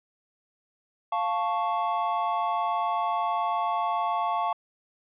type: chord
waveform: triangle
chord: F augmented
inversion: none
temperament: equal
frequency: 698.5 / 880 / 1108.7 Hz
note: F5 / A5 / C#6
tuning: 0 / 0 / 0 cents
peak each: -27 dBFS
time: 1.12-4.53 s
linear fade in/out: 5 ms
effects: resampled to 8000 Hz